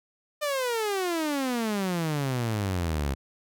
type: exponential sweep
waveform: sawtooth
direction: down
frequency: 607 to 66.1 Hz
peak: -22 dBFS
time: 0.41-3.15 s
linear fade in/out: 20 ms
effects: none